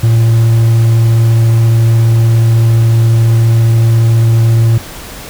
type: tone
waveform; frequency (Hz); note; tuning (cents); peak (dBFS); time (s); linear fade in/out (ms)
triangle; 114.3; A#2; -34; -3; 0.03-4.78; 5
effects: added 60 Hz sine -38 dBFS peak until 5.29 s + pink hiss -28 dBFS RMS until 5.29 s